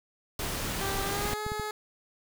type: noise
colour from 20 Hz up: pink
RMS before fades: -33 dBFS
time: 0.39-1.34 s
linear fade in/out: 2 ms
type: tone with pitch glide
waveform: 15% pulse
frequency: 392 to 425 Hz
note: G4 to G#4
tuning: 0 to +40 cents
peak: -26 dBFS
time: 0.81-1.71 s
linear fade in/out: 2 ms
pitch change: +140 cents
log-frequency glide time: 1.02-1.4 s
type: clicks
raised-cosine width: 5 ms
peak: -24 dBFS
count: 5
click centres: 1.254 / 1.333 / 1.465 / 1.519 / 1.597 s
effects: none